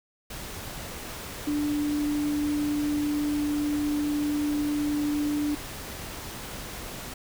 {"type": "tone in noise", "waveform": "sine", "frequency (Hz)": 294.7, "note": "D4", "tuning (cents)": 6, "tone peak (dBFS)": -24, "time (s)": [1.47, 5.55], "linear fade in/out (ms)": 5, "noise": "pink", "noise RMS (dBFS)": -38, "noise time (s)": [0.3, 7.14], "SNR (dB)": 11, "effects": []}